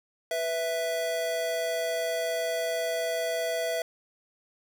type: tone pair together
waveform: square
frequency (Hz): 493.9 / 659.3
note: B4 / E5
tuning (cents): 0 / 0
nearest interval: perfect fourth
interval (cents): 500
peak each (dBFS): -34 / -29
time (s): 0.31-3.82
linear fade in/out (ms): 2
effects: none